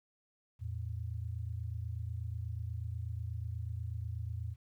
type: tone pair together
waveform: sine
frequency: 84 / 112.21 Hz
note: E2 / A2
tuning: +33 / +34 cents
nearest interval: perfect fourth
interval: 501 cents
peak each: -39 / -39 dBFS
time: 0.59-4.56 s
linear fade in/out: 50 ms
effects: 12-bit